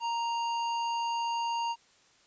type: tone with tanh clipping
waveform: sine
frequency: 932.3 Hz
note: A#5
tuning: in tune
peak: -31 dBFS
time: 0-1.76 s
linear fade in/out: 50 ms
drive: 16 dB
effects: white hiss -63 dBFS RMS until 2.26 s + resampled to 16000 Hz